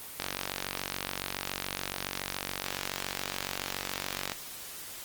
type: click train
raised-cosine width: 0.2 ms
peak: -13 dBFS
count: 195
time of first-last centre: 0.2-4.319 s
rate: 47.1 Hz
effects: white hiss -43 dBFS RMS until 5.04 s + Opus 24 kbps